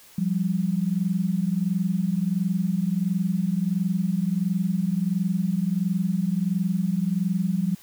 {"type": "tone pair together", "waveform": "sine", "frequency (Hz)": [173.75, 195.2], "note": ["F3", "G3"], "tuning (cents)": [-9, -7], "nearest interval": "major second", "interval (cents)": 202, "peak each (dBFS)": -24, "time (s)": [0.18, 7.75], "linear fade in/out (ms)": 5, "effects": ["white hiss -51 dBFS RMS until 7.82 s"]}